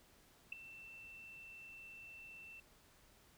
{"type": "tone with ADSR envelope", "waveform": "sine", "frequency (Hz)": 2678, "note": "E7", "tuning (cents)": 27, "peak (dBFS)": -36, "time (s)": [0.52, 2.6], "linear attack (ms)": 6, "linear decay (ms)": 5, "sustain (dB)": -16, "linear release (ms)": 3, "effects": ["pink hiss -67 dBFS RMS until 3.37 s"]}